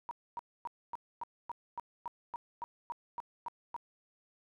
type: tone bursts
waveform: sine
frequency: 950 Hz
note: A#5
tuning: 33 cents sharp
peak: -36 dBFS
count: 14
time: 0.09-3.764 s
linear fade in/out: 0 ms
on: 21 ms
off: 260 ms
effects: none